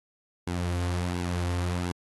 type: tone with flanger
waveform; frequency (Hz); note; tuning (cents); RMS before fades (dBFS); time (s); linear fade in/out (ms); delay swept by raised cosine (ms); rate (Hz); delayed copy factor
sawtooth; 88.4; F2; +22; -29; 0.47-1.92; 5; 1.6 to 5.2; 1.4; -0.55
effects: AAC 32 kbps